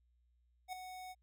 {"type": "tone with ADSR envelope", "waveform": "square", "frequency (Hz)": 740, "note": "F#5", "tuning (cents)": 0, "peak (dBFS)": -39, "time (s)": [0.68, 1.15], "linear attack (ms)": 48, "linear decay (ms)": 4, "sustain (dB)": -8, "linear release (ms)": 38, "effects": ["added 60 Hz sine -70 dBFS peak until 1.22 s"]}